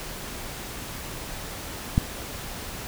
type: click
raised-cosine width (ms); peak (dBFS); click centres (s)
5; -6; 1.979
effects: pink hiss -36 dBFS RMS until 2.87 s